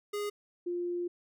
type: tone pair in turn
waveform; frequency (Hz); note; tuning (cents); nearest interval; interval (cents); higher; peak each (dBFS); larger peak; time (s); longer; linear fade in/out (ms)
square / sine; 412.7 / 350.7; G#4 / F4; -11 / +7; minor third; 282; first; -33 / -31; second; 0.13-0.3 / 0.66-1.08; second; 10
effects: none